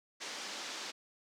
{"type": "band-pass noise", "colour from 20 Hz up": "white", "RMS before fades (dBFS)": -43, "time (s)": [0.2, 0.92], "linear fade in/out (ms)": 20, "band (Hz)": [220, 6100], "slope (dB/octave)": 24, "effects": []}